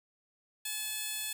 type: tone with high-pass filter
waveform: 15% pulse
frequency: 861 Hz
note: A5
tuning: 38 cents flat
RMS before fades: -37 dBFS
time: 0.65-1.33 s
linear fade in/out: 5 ms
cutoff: 4400 Hz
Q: 0.52
effects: none